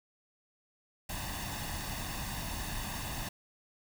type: noise with comb filter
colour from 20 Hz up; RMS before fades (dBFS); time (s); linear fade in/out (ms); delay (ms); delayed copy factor
pink; -38; 1.09-3.29; 5; 1.1; +0.65
effects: none